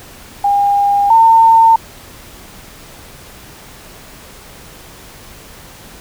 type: tone pair in turn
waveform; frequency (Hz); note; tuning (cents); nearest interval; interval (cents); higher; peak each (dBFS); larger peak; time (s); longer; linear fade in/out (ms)
sine; 807 / 905.3; G#5 / A5; -50 / +49; major second; 199; second; -9 / -4; second; 0.44-1.1 / 1.1-1.76; neither; 5
effects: pink hiss -37 dBFS RMS until 6 s